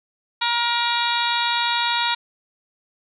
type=harmonic tone with a mistuned harmonic; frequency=473 Hz; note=A#4; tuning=25 cents sharp; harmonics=2 / 3 / 4 / 5 / 6 / 7 / 8 / 9; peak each=-23 / -27 / -30 / -29 / -32 / -29 / -27 / -31 dBFS; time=0.41-2.15 s; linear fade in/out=10 ms; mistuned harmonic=7; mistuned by=+32 cents; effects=none